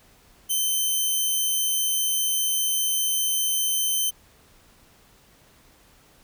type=tone; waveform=5% pulse; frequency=3085 Hz; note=G7; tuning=28 cents flat; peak=-13 dBFS; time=0.49-4.11 s; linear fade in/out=20 ms; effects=pink hiss -56 dBFS RMS until 6.23 s